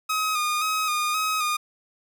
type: tone with vibrato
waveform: sawtooth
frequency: 1244.5 Hz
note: D#6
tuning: in tune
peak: -19 dBFS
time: 0.09-1.57 s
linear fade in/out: 10 ms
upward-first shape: square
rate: 1.9 Hz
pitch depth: 34 cents each way
effects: none